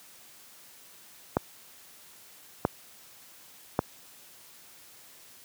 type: clicks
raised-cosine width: 1 ms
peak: -8 dBFS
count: 3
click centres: 1.369 / 2.651 / 3.791 s
effects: white hiss -53 dBFS RMS until 5.44 s + high-pass 80 Hz 12 dB/octave